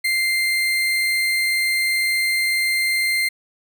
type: tone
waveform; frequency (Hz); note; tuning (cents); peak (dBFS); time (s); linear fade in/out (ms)
35% pulse; 2093; C7; 0; -16; 0.04-3.29; 10
effects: none